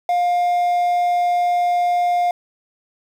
triangle tone with quantisation, 707 Hz, F5, 21 cents sharp, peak -13 dBFS, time 0.09-2.31 s, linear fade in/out 2 ms, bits 7, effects none

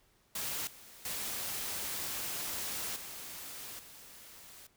white noise with level steps, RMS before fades -37 / -54 / -38 / -45 / -53 dBFS, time 0.35-4.67 s, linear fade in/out 5 ms, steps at 0.67 / 1.05 / 2.96 / 3.79 s, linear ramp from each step 2 ms, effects pink hiss -69 dBFS RMS until 4.76 s

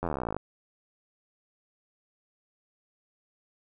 slowing click train, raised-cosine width 1 ms, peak -17 dBFS, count 23, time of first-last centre 0.03-0.366 s, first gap 11 ms, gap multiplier 1.03, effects none

